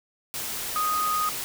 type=tone in noise; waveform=sine; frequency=1244.5 Hz; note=D#6; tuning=in tune; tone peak=-23 dBFS; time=0.76-1.29 s; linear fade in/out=0 ms; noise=white; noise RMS=-32 dBFS; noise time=0.34-1.44 s; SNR=+6 dB; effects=none